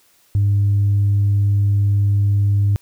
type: tone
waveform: sine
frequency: 101 Hz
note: G#2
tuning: 48 cents flat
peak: -11 dBFS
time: 0.35-2.76 s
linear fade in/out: 0 ms
effects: tanh soft clip ceiling -10 dBFS + white hiss -56 dBFS RMS until 2.81 s